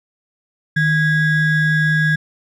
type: ring-modulated tone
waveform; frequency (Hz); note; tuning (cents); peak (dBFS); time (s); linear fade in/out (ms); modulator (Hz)
triangle; 902; A5; +43; -8; 0.76-2.16; 10; 747
effects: none